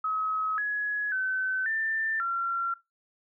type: tone with pitch steps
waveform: sine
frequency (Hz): 1278 / 1681 / 1524 / 1783 / 1369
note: D#6 / G#6 / G6 / A6 / F6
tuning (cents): +46 / +20 / -49 / +22 / -35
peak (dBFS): -26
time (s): 0.04-2.74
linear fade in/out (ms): 5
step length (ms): 540
effects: noise-tail reverb RT60 0.2 s tail -19 dB re dry